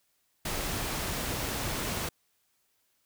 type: noise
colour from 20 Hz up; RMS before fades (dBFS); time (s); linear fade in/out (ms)
pink; -33; 0.45-2.09; 5
effects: white hiss -73 dBFS RMS until 3.05 s